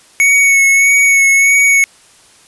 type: tone with vibrato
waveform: square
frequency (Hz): 2217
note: C#7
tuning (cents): 0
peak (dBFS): -7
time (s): 0.2-1.84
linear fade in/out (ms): 0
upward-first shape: sine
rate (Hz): 1.6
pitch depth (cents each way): 22
effects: white hiss -45 dBFS RMS until 2.47 s + resampled to 24000 Hz